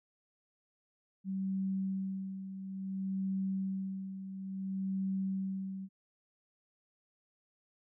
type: tone with tremolo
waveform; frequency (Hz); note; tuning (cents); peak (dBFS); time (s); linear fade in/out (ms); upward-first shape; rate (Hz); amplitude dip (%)
sine; 191.8; G3; -37; -31; 1.24-5.89; 50; sine; 0.58; 65
effects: none